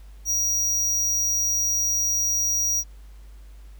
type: tone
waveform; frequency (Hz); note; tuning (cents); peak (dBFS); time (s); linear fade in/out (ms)
square; 5750; F8; +50; -21; 0.25-2.84; 50
effects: added 50 Hz sine -41 dBFS peak until 3.79 s + pink hiss -59 dBFS RMS until 3.79 s

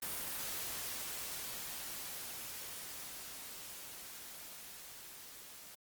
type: noise with level ramp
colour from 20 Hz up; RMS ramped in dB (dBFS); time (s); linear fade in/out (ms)
white; -40 to -53; 0.02-5.75; 5
effects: Opus 32 kbps

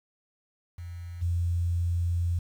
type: tone with level steps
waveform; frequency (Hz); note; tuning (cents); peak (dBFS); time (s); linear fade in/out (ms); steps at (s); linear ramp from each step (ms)
sine; 86.4; F2; -18; -36 / -24; 0.78-2.39; 5; 1.21; 20
effects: 9-bit

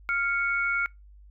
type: tone pair together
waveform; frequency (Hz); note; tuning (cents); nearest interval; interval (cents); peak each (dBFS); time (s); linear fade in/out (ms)
sine; 1396 / 2216; F6 / C#7; -1 / -1; minor sixth; 800; -26 / -27; 0.09-0.86; 0
effects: noise-tail reverb RT60 0.2 s tail -25 dB re dry + added 50 Hz sine -48 dBFS peak until 1.3 s

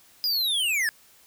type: linear sweep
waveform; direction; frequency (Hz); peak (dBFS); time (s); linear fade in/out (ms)
square; down; 5000 to 1665; -23; 0.24-0.89; 0
effects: white hiss -56 dBFS RMS until 1.26 s

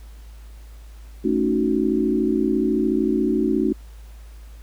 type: chord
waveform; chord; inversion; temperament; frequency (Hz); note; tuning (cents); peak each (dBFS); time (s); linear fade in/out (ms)
sine; D# half-diminished seventh; second; equal; 220 / 277.2 / 311.1 / 370; A3 / C#4 / D#4 / F#4; 0 / 0 / 0 / 0; -23; 1.24-3.73; 10
effects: added 54 Hz sine -38 dBFS peak until 4.62 s + pink hiss -54 dBFS RMS until 4.62 s

